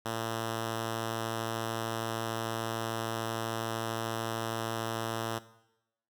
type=tone; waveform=5% pulse; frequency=113.2 Hz; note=A2; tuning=50 cents sharp; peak=-21 dBFS; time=0.05-5.39 s; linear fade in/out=10 ms; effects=noise-tail reverb RT60 0.9 s tail -17 dB re dry